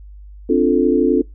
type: chord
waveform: sine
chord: D minor seventh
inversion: third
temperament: equal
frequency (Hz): 261.6 / 293.7 / 349.2 / 440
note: C4 / D4 / F4 / A4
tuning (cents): 0 / 0 / 0 / 0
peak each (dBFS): -17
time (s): 0.49-1.22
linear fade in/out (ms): 10
effects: noise-tail reverb RT60 0.2 s tail -23 dB re dry + added 50 Hz sine -35 dBFS peak until 1.34 s